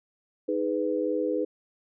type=chord; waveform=sine; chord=G# minor; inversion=second; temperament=just; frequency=311.5 / 415.3 / 498.4 Hz; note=D#4 / G#4 / B4; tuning=+2 / 0 / +16 cents; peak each=-29 / -30 / -28 dBFS; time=0.48-1.45 s; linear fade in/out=10 ms; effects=none